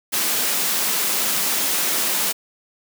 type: high-pass noise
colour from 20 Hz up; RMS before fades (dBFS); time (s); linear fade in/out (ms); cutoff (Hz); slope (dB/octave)
white; -21; 0.12-2.33; 20; 150; 96
effects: none